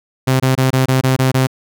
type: tone bursts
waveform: sawtooth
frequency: 130.8 Hz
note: C3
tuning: in tune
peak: -7 dBFS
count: 8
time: 0.27-1.471 s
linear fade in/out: 10 ms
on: 130 ms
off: 23 ms
effects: none